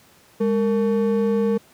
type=ring-modulated tone; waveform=triangle; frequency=332.6 Hz; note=E4; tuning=16 cents sharp; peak=-12 dBFS; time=0.4-1.58 s; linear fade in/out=10 ms; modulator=128 Hz; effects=pink hiss -53 dBFS RMS until 1.73 s + high-pass 100 Hz 12 dB/octave